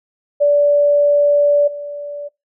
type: tone with level steps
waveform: sine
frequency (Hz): 580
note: D5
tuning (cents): -22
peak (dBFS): -9 / -24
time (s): 0.4-2.29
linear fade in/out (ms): 20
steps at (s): 1.67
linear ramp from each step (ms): 10
effects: noise-tail reverb RT60 0.2 s tail -22 dB re dry